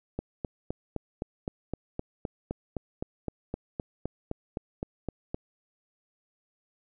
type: click train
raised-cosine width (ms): 2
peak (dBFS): -18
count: 21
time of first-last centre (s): 0.19-5.345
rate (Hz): 3.88
effects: none